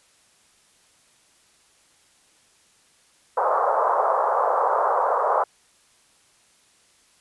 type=band-pass noise; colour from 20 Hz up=white; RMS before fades=-21 dBFS; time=3.37-5.44 s; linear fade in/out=5 ms; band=480 to 1200 Hz; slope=48 dB/octave; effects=white hiss -59 dBFS RMS until 7.2 s + resampled to 24000 Hz